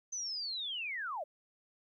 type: linear sweep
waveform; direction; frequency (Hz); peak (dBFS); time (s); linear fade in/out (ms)
sine; down; 6200 to 543; -36; 0.12-1.24; 10
effects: 13-bit